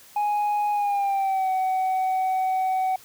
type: tone with pitch glide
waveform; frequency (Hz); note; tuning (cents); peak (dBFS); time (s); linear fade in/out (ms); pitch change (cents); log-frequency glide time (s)
sine; 830.6 to 752.9; G#5 to F#5; 0 to +30; -18; 0.16-2.96; 5; -170; 0.72-1.5
effects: tanh soft clip ceiling -20 dBFS + white hiss -50 dBFS RMS until 3.04 s